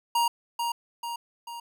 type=tone with echo; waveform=square; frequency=941 Hz; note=A#5; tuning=16 cents sharp; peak=-22 dBFS; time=0.15-0.28 s; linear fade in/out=5 ms; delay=440 ms; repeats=3; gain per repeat=-5 dB; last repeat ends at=1.6 s; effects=none